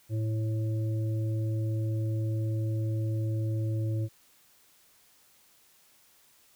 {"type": "harmonic tone", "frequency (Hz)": 110, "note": "A2", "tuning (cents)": 0, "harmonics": [1, 3, 5], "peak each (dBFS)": [-27, -38, -44], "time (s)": [0.09, 4.09], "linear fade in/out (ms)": 50, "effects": ["white hiss -62 dBFS RMS until 6.55 s"]}